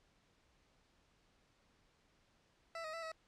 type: tone with pitch steps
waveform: 20% pulse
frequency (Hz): 663 / 628 / 662 / 643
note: E5 / D#5 / E5 / E5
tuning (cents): +10 / +16 / +7 / -43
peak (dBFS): -38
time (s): 2.75-3.118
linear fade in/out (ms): 2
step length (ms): 92
effects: pink hiss -73 dBFS RMS until 3.27 s + low-pass 6000 Hz 12 dB/octave